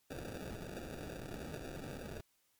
blue noise with sample-and-hold, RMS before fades -45 dBFS, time 0.1-2.21 s, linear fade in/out 5 ms, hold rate 1050 Hz, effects white hiss -75 dBFS RMS until 2.59 s + MP3 96 kbps

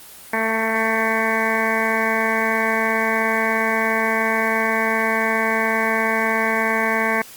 harmonic tone, 222.9 Hz, A3, 23 cents sharp, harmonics 1 / 2 / 3 / 4 / 5 / 7 / 8 / 9 / 10, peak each -26 / -26 / -26 / -26 / -26 / -26 / -26 / -26 / -26 dBFS, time 0.33-7.22 s, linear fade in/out 5 ms, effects white hiss -41 dBFS RMS until 7.36 s + Opus 24 kbps

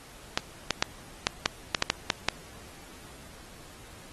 clicks, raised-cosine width 0.2 ms, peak -5 dBFS, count 10, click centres 0.375 / 0.707 / 0.825 / 1.269 / 1.459 / 1.748 / 1.824 / 1.901 / 2.102 / 2.286 s, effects pink hiss -50 dBFS RMS until 4.12 s + AAC 32 kbps

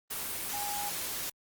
sine tone in noise, 820 Hz, G#5, 22 cents flat, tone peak -36 dBFS, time 0.53-0.9 s, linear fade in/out 10 ms, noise white, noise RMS -36 dBFS, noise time 0.1-1.3 s, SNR -3 dB, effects Opus 24 kbps

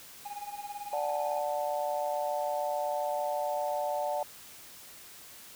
triangle tone with tremolo, 820 Hz, G#5, 22 cents flat, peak -33 dBFS, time 0.25-1.4 s, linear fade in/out 10 ms, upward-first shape sine, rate 18 Hz, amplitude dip 80%
sine chord, D major, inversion none, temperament just, 587.3 / 734.2 / 881 Hz, D5 / F#5 / A5, 0 / -14 / +2 cents, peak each -32 / -34 / -35 dBFS, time 0.93-4.23 s, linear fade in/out 2 ms
effects white hiss -50 dBFS RMS until 5.55 s

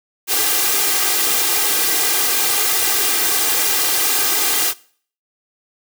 white noise with comb filter, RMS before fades -17 dBFS, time 0.27-4.74 s, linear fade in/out 50 ms, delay 2.5 ms, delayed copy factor +1, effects noise-tail reverb RT60 0.5 s tail -21 dB re dry + high-pass 200 Hz 12 dB/octave

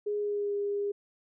sine tone with pitch glide, 414.9 to 406.1 Hz, G#4 to G#4, -2 to -39 cents, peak -28 dBFS, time 0.06-0.92 s, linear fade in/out 10 ms, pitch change -37 cents, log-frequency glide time 0.18-0.54 s, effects none

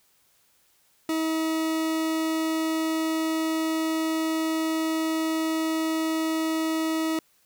40% pulse tone, 320 Hz, D#4, 49 cents sharp, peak -23 dBFS, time 1.09-7.19 s, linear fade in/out 2 ms, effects white hiss -64 dBFS RMS until 7.45 s

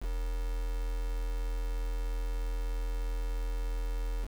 sine tone with quantisation, 41.57 Hz, E1, 15 cents sharp, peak -30 dBFS, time 0-4.28 s, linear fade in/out 50 ms, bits 7, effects none

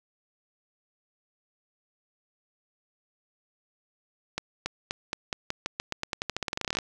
accelerating click train, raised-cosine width 0.2 ms, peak -12 dBFS, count 26, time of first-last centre 4.38-6.787 s, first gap 280 ms, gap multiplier 0.89, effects none

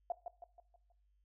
sine tone with echo, 698 Hz, F5, 1 cent flat, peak -33 dBFS, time 0.1-0.12 s, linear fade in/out 2 ms, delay 160 ms, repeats 5, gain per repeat -7 dB, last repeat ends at 0.92 s, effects noise-tail reverb RT60 0.4 s tail -18 dB re dry + added 50 Hz sine -70 dBFS peak until 1.24 s

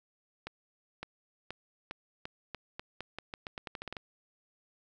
accelerating click train, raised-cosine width 0.3 ms, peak -23 dBFS, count 18, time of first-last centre 0.47-3.968 s, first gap 560 ms, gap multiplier 0.85, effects none

